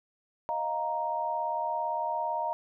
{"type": "chord", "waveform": "sine", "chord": "Eb suspended second", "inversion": "none", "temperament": "just", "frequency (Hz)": [622.3, 700, 933.4], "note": ["Eb5", "F5", "Bb5"], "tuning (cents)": [0, 4, 2], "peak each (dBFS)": [-35, -35, -30], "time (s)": [0.49, 2.53], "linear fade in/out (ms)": 0, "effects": []}